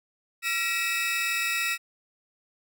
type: tone cluster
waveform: 40% pulse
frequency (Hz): 1364 / 1914 / 2334 / 2601 / 3790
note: F6 / A#6 / D7 / E7 / A#7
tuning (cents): -41 / +45 / -11 / -24 / +28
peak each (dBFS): -34 / -30 / -35 / -27 / -36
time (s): 0.42-1.78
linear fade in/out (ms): 50
effects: none